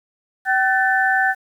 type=tone cluster; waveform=sine; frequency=768 / 1516 / 1768 Hz; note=G5 / F#6 / A6; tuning=-36 / +42 / +8 cents; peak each=-19 dBFS; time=0.45-1.35 s; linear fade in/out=50 ms; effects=8-bit